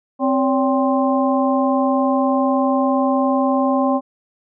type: harmonic tone with a mistuned harmonic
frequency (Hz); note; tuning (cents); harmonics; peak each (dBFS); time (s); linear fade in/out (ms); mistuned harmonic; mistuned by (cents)
262.4; C4; +5; 1 / 2 / 3 / 4; -17 / -20 / -22 / -23; 0.19-4.01; 50; 2; +130
effects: none